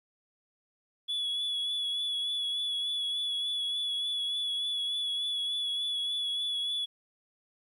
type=tone with vibrato; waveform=sine; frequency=3400 Hz; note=G#7; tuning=40 cents sharp; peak=-27 dBFS; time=1.08-6.86 s; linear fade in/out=20 ms; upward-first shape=sine; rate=3.4 Hz; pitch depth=25 cents each way; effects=tanh soft clip ceiling -28 dBFS + 11-bit